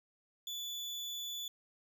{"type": "tone", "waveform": "35% pulse", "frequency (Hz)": 3465, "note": "A7", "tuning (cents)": -27, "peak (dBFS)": -37, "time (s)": [0.47, 1.48], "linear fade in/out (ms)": 2, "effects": []}